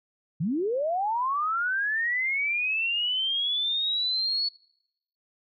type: linear sweep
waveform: sine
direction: up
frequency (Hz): 138.59 to 4435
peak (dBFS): -24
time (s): 0.4-4.49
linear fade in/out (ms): 10
effects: noise-tail reverb RT60 0.8 s tail -25 dB re dry